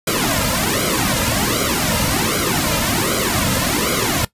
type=noise with flanger; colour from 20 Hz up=pink; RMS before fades=-18 dBFS; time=0.07-4.25 s; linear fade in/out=5 ms; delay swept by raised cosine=1.1 to 2.7 ms; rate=1.3 Hz; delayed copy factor=-0.95; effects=noise-tail reverb RT60 0.1 s tail -18 dB re dry + resampled to 32000 Hz